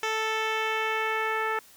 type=tone with low-pass filter sweep; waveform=10% pulse; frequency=440 Hz; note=A4; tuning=in tune; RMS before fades=-28 dBFS; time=0.03-1.59 s; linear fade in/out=2 ms; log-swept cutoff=4900 to 1700 Hz; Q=1.3; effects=white hiss -54 dBFS RMS until 1.76 s